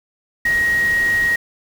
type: tone in noise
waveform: sine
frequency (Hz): 1886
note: A#6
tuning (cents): +20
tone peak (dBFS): -14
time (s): 0.45-1.36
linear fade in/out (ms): 5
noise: pink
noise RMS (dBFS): -31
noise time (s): 0.45-1.36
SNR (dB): +14
effects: none

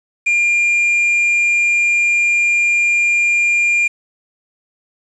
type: tone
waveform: triangle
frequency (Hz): 2400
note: D7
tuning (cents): +37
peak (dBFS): -10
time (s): 0.26-3.88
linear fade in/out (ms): 10
effects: resampled to 22050 Hz + 7-bit

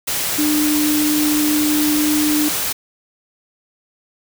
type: tone in noise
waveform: sine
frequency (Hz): 300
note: D4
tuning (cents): +37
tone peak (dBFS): -15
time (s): 0.38-2.49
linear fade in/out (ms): 10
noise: white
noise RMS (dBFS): -21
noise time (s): 0.07-2.73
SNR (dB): +3
effects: none

